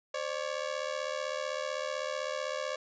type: ring-modulated tone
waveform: sawtooth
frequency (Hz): 561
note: C#5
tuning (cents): +21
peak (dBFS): -26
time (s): 0.14-2.76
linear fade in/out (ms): 5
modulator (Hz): 37.9
effects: resampled to 16000 Hz